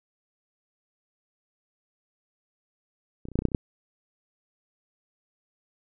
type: clicks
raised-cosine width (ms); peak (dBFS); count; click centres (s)
3; -25 / -24 / -30 / -13 / -10 / -22 / -6 / -27 / -25 / -7; 10; 3.254 / 3.286 / 3.317 / 3.356 / 3.39 / 3.421 / 3.453 / 3.486 / 3.518 / 3.548
effects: none